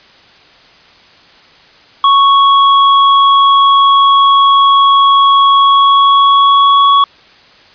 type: tone with pitch glide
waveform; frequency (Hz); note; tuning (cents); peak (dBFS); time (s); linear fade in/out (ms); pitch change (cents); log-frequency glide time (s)
square; 1108.7 to 1119; C#6 to C#6; 0 to +16; -5; 2.04-7.04; 2; +16; 5.58-6.88
effects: white hiss -42 dBFS RMS until 7.74 s + resampled to 11025 Hz